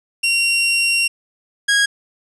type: tone pair in turn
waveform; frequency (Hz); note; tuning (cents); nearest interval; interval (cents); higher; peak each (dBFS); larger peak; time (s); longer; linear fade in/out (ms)
sawtooth; 2750 / 1643.7; F7 / G#6; -27 / -18; major sixth; 891; first; -11 / -9; second; 0.23-1.08 / 1.68-1.86; first; 10
effects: resampled to 24000 Hz + 8-bit